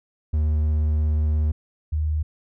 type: tone pair in turn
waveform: triangle / sine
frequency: 76.4 / 76.93 Hz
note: D#2 / D#2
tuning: -31 / -19 cents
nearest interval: unison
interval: 12 cents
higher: second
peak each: -16 / -20 dBFS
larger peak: first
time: 0.33-1.52 / 1.92-2.23 s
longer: first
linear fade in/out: 10 ms
effects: none